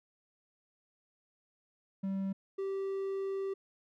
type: tone pair in turn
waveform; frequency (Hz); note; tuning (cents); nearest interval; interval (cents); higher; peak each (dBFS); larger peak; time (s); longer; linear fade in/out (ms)
triangle; 193.7 / 389.2; G3 / G4; -20 / -12; octave; 1208; second; -30 / -31; first; 2.03-2.33 / 2.58-3.54; second; 10
effects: none